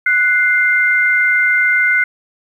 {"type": "tone pair together", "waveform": "sine", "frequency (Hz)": [1480, 2093], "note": ["F#6", "C7"], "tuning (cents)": [0, 0], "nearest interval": "tritone", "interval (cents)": 600, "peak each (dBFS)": -13, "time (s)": [0.06, 2.04], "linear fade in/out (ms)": 5, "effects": ["8-bit"]}